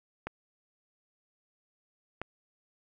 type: clicks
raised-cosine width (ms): 0.5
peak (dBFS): -20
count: 2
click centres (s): 0.27 / 2.216
effects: none